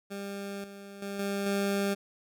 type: tone with level steps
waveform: 20% pulse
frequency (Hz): 199.3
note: G3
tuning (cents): +29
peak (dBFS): -31 / -39 / -30 / -25 / -22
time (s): 0.1-1.95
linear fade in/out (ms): 20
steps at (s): 0.64 / 1.02 / 1.19 / 1.46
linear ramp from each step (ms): 2
effects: none